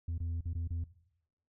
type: tone with dropouts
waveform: sine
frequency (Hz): 83.9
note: E2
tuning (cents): +31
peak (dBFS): -30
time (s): 0.08-0.84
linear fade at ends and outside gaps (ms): 5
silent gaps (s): 0.18-0.202 / 0.409-0.455 / 0.533-0.551 / 0.676-0.705
effects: noise-tail reverb RT60 0.8 s tail -20 dB re dry + tanh soft clip ceiling -32 dBFS